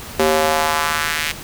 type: tone with high-pass filter sweep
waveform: square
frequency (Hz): 78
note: D#2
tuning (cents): +5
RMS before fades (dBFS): -18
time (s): 0.19-1.32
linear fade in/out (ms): 5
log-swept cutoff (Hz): 380 to 2300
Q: 1.6
effects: pink hiss -33 dBFS RMS until 1.43 s